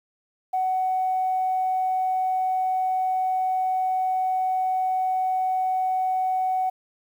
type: tone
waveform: sine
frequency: 748 Hz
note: F#5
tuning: 19 cents sharp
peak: -20 dBFS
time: 0.53-6.7 s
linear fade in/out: 10 ms
effects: tanh soft clip ceiling -16 dBFS + 9-bit